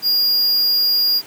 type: tone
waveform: square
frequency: 4836 Hz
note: D8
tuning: 50 cents sharp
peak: -14 dBFS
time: 0.02-1.22 s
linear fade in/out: 50 ms
effects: pink hiss -40 dBFS RMS until 1.26 s + high-pass 200 Hz 12 dB/octave